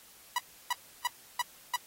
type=tone bursts; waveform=sawtooth; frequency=978 Hz; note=B5; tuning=17 cents flat; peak=-23 dBFS; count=5; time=0.36-1.76 s; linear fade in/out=2 ms; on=24 ms; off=320 ms; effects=white hiss -56 dBFS RMS until 1.86 s + AAC 48 kbps